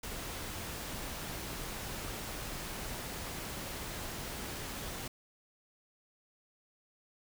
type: noise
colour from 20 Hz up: pink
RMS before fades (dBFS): -41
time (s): 0.03-5.08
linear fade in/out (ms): 5
effects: none